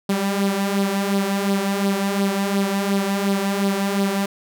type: tone with flanger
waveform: sawtooth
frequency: 197.8 Hz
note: G3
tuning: 16 cents sharp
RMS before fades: -21 dBFS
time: 0.09-4.26 s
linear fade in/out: 5 ms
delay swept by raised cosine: 0.21 to 4.01 ms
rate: 2.8 Hz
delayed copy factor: +0.55
effects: none